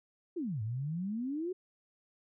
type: exponential two-way sweep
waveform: sine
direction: down then up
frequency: 380 to 103.83 to 380 Hz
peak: -33 dBFS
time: 0.36-1.53 s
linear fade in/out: 10 ms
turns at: 0.62 s
effects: none